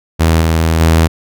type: tone with level steps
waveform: sawtooth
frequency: 81.3 Hz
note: E2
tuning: 23 cents flat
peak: -4 / -6 / -3 dBFS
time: 0.19-1.08 s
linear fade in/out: 20 ms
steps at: 0.41 / 0.8 s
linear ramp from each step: 2 ms
effects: none